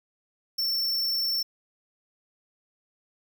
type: tone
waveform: square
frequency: 5410 Hz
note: E8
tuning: 44 cents sharp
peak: -25 dBFS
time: 0.58-1.43 s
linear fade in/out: 10 ms
effects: 9-bit